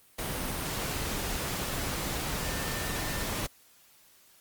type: tone in noise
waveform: sine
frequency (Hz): 1797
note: A6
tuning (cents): +36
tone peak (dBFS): -42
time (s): 2.43-3.24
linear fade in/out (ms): 10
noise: pink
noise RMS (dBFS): -33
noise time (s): 0.18-3.47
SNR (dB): -12
effects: white hiss -60 dBFS RMS until 4.4 s + Opus 32 kbps